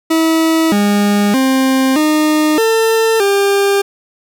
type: tone with pitch steps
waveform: 40% pulse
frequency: 323.3 / 204.5 / 264 / 306.5 / 448.5 / 398.9 Hz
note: E4 / G#3 / C4 / D#4 / A4 / G4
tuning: -34 / -26 / +16 / -26 / +33 / +30 cents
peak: -9 dBFS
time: 0.1-3.82 s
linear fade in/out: 10 ms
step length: 620 ms
effects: none